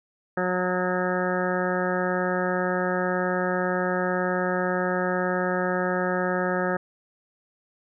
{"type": "harmonic tone", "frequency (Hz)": 181.9, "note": "F#3", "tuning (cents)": -29, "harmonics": [1, 2, 3, 4, 5, 7, 8, 9, 10], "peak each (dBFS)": [-29, -29, -28, -33, -35, -32, -37, -32, -37], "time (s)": [0.37, 6.77], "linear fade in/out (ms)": 5, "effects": []}